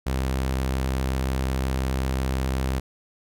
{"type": "tone with vibrato", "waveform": "sawtooth", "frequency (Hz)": 65.6, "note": "C2", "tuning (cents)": 5, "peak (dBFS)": -19, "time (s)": [0.06, 2.8], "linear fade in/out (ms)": 10, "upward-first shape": "triangle", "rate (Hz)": 7.6, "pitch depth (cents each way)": 9, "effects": []}